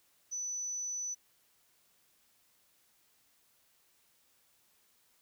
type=tone; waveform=sine; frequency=5980 Hz; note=F#8; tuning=17 cents sharp; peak=-35 dBFS; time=0.31-1.15 s; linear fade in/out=20 ms; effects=white hiss -70 dBFS RMS until 5.21 s